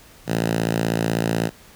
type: tone with high-pass filter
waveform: 5% pulse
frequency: 56.1 Hz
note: A1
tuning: 34 cents sharp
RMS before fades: -22 dBFS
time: 0.26-1.51 s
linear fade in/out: 50 ms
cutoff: 140 Hz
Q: 2.1
effects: pink hiss -48 dBFS RMS until 1.75 s